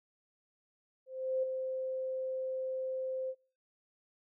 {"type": "tone with ADSR envelope", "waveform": "sine", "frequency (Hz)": 521, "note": "C5", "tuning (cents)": -7, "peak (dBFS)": -28, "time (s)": [1.06, 3.35], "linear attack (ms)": 370, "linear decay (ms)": 8, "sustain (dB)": -6, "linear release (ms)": 57, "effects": ["noise-tail reverb RT60 0.4 s tail -25 dB re dry"]}